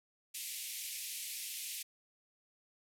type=band-pass noise; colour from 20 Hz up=white; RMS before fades=-43 dBFS; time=0.34-1.83 s; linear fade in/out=10 ms; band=2100 to 14000 Hz; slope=48 dB/octave; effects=none